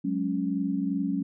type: chord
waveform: sine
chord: F# suspended second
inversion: none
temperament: equal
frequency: 185 / 207.7 / 277.2 Hz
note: F#3 / G#3 / C#4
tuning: 0 / 0 / 0 cents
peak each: -30 / -31 / -28 dBFS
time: 0.04-1.23 s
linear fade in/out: 10 ms
effects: none